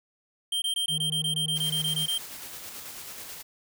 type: tone bursts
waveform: square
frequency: 3149 Hz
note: G7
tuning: 7 cents sharp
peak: -26 dBFS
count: 14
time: 0.52-2.18 s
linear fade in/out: 5 ms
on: 100 ms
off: 20 ms
type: tone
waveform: triangle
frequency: 155.56 Hz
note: D#3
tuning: in tune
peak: -31 dBFS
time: 0.88-2.08 s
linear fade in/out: 50 ms
type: noise with tremolo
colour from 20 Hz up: white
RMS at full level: -40 dBFS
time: 1.55-3.43 s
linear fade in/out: 20 ms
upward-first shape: square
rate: 9.2 Hz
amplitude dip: 25%
effects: none